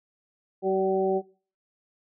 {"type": "harmonic tone with a mistuned harmonic", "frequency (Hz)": 190.5, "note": "G3", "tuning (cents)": -49, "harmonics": [1, 2, 3, 4], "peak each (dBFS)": [-32, -23, -30, -30], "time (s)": [0.62, 1.22], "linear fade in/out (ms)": 50, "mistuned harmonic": 3, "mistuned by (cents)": 19, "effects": ["noise-tail reverb RT60 0.4 s tail -21 dB re dry"]}